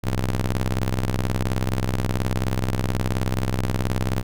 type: ring-modulated tone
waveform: sawtooth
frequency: 64.2 Hz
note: C2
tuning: 32 cents flat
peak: -14 dBFS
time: 0.03-4.23 s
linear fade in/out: 20 ms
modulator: 41.5 Hz
effects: none